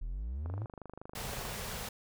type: exponential sweep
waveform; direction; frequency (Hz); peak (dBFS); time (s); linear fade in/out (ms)
triangle; up; 36.71 to 116.54; -33; 0.01-0.66; 10
type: click train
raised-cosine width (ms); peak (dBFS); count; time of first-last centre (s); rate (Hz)
1; -31; 27; 0.46-1.492; 25.2
type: band-stop noise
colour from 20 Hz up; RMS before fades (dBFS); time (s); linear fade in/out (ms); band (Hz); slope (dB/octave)
pink; -40; 1.15-1.89; 5; 240 to 380; 96
effects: none